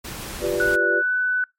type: noise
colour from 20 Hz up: pink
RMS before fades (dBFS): -33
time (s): 0.04-0.76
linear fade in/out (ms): 10
type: chord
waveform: sine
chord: G dominant seventh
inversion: third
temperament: equal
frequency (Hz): 349.2 / 392 / 493.9 / 587.3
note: F4 / G4 / B4 / D5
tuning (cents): 0 / 0 / 0 / 0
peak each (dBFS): -26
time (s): 0.4-1.03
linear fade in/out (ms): 50
type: tone with pitch glide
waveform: sine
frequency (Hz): 1477 to 1495.9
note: F#6 to F#6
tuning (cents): -3 to +19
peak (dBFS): -18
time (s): 0.6-1.44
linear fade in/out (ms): 2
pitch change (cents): +22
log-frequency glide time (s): 0.94-1.12
effects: noise-tail reverb RT60 0.2 s tail -26 dB re dry + MP3 64 kbps